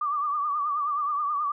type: tone with vibrato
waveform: sine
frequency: 1174.7 Hz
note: D6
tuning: in tune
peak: -24 dBFS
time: 0.01-1.52 s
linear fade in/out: 5 ms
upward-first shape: triangle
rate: 9.4 Hz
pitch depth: 90 cents each way
effects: none